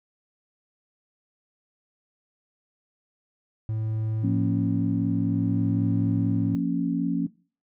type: tone with tremolo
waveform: triangle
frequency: 109.7 Hz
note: A2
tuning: 5 cents flat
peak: -22 dBFS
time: 3.69-6.55 s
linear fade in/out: 0 ms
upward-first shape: sine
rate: 0.55 Hz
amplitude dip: 35%
type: chord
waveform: sine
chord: Bb minor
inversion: second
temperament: equal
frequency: 174.61 / 233.1 / 277.2 Hz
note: F3 / Bb3 / Db4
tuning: 0 / 0 / 0 cents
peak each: -27 / -29 / -26 dBFS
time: 4.23-7.27 s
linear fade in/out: 10 ms
effects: noise-tail reverb RT60 0.4 s tail -21 dB re dry